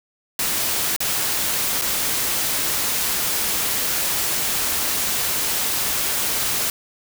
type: noise with dropouts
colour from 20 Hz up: white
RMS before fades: -22 dBFS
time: 0.39-6.7 s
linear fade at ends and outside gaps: 2 ms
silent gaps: 0.964-1.004 / 1.814-1.819 s
effects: none